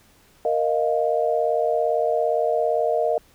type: chord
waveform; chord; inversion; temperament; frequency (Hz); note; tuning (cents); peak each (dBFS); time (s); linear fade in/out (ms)
sine; Bb suspended fourth; none; just; 466.2 / 621.6 / 699.2; Bb4 / Eb5 / F5; 0 / -2 / +2; -23 / -22 / -24; 0.45-3.18; 2
effects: pink hiss -56 dBFS RMS until 3.34 s